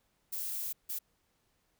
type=noise bursts at uneven times; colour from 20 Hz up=violet; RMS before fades=-37 dBFS; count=2; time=0.32-0.73 / 0.89-0.99 s; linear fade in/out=10 ms; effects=pink hiss -75 dBFS RMS until 1.79 s